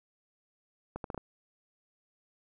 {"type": "accelerating click train", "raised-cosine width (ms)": 1, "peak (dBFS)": -23, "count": 5, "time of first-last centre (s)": [0.96, 1.177], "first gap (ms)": 82, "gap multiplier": 0.73, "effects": []}